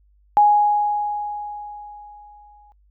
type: tone with exponential decay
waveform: sine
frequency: 830.6 Hz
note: G#5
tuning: in tune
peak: -9 dBFS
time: 0.37-2.72 s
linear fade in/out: 0 ms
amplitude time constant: 510 ms
effects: noise-tail reverb RT60 0.1 s tail -24 dB re dry + added 50 Hz sine -54 dBFS peak until 2.9 s